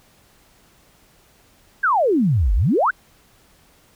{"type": "exponential two-way sweep", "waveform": "sine", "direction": "down then up", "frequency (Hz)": [1661.2, 43.92, 1661.2], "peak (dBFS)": -14, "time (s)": [1.83, 2.91], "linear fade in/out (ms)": 10, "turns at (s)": 2.54, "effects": ["pink hiss -55 dBFS RMS until 3.95 s"]}